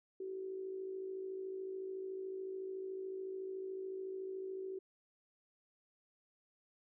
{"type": "tone with amplitude modulation", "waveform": "sine", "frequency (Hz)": 380, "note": "F#4", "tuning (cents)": 46, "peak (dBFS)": -38, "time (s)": [0.2, 4.79], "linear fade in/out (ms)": 5, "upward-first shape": "sine", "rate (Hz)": 53.8, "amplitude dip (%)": 50, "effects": []}